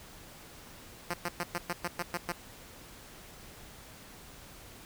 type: tone bursts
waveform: 5% pulse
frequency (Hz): 174.61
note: F3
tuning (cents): 0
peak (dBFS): -20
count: 9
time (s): 1.1-2.322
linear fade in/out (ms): 5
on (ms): 38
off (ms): 110
effects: pink hiss -51 dBFS RMS until 4.85 s